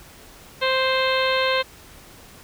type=harmonic tone; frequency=523.3 Hz; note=C5; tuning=in tune; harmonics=1 / 2 / 3 / 4 / 5 / 6 / 7 / 8; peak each=-22 / -25 / -27 / -28 / -29 / -30 / -30 / -31 dBFS; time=0.61-1.63 s; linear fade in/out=20 ms; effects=pink hiss -46 dBFS RMS until 2.43 s